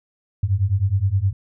sine beating tone pair, 92.5 / 102.1 Hz, F#2 / G#2, 0 / -29 cents, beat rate 9.6 Hz, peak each -20 / -19 dBFS, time 0.43-1.33 s, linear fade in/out 5 ms, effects none

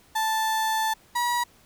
35% pulse tone pair in turn, 880 / 963.9 Hz, A5 / B5, 0 / -42 cents, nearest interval major second, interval 158 cents, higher second, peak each -21 dBFS, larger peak neither, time 0.15-0.94 / 1.15-1.44 s, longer first, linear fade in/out 10 ms, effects pink hiss -57 dBFS RMS until 1.65 s

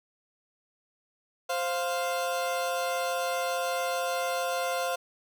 30% pulse tone pair together, 523.3 / 698.5 Hz, C5 / F5, 0 / 0 cents, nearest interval perfect fourth, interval 500 cents, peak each -28 dBFS, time 1.49-4.96 s, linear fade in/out 10 ms, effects none

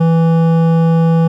sine tone with hard clipping, 164.81 Hz, E3, in tune, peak -10 dBFS, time 0-1.28 s, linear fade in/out 10 ms, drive 12 dB, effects none

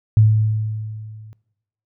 sine tone with level ramp, 108.4 Hz, A2, 25 cents flat, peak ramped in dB -7 to -37 dBFS, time 0.17-1.33 s, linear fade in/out 0 ms, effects noise-tail reverb RT60 0.9 s tail -21 dB re dry

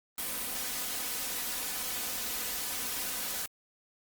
white noise with comb filter, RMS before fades -35 dBFS, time 0.18-3.46 s, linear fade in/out 2 ms, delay 4 ms, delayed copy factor +0.55, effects Opus 32 kbps

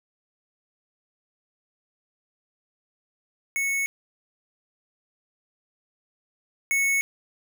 square tone pair in turn, 2206 / 2206 Hz, C#7 / C#7, -9 / -9 cents, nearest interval unison, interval 0 cents, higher neither, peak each -24 / -21 dBFS, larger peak second, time 3.56-3.86 / 6.71-7.01 s, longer neither, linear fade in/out 0 ms, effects none

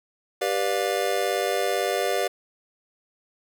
square chord, G dominant seventh, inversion none, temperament just, 392 / 490 / 588 / 705.6 Hz, G4 / B4 / D5 / F5, 0 / -14 / +2 / +18 cents, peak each -29 dBFS, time 0.41-2.28 s, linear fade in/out 10 ms, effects none

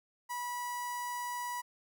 sawtooth tone with notch filter, 976 Hz, B5, 21 cents flat, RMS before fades -38 dBFS, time 0.29-1.62 s, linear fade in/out 20 ms, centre 3400 Hz, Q 0.92, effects none

